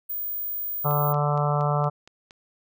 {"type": "tone", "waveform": "sine", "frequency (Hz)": 15050, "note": "A#9", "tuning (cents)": 15, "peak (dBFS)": -27, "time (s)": [0.09, 1.13], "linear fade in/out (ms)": 10}
{"type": "harmonic tone", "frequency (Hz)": 146.83, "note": "D3", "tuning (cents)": 0, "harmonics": [1, 3, 4, 5, 6, 7, 8, 9], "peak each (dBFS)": [-23, -33, -29, -29, -33, -33, -31, -32], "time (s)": [0.84, 1.9], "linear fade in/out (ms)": 20}
{"type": "click train", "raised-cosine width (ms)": 0.2, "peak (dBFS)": -29, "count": 7, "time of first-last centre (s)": [0.91, 2.309], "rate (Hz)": 4.29}
{"effects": []}